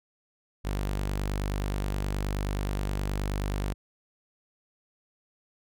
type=tone; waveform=sawtooth; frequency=49.48 Hz; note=G1; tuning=17 cents sharp; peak=-24 dBFS; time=0.64-3.74 s; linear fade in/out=20 ms; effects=none